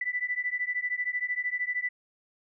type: beating tone pair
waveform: sine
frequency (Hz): 1975.5 / 1988.5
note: B6 / B6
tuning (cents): 0 / +11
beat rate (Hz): 13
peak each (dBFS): -31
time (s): 0.01-1.89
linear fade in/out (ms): 5
effects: none